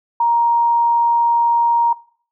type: tone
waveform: sine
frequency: 938 Hz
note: A#5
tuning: 11 cents sharp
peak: -12 dBFS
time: 0.2-1.93 s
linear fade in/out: 5 ms
effects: noise-tail reverb RT60 0.5 s tail -20 dB re dry